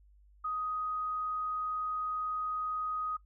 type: tone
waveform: sine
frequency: 1251 Hz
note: D#6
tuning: 9 cents sharp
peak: -32 dBFS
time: 0.44-3.17 s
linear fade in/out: 10 ms
effects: noise-tail reverb RT60 0.1 s tail -17 dB re dry + added 50 Hz sine -58 dBFS peak until 3.25 s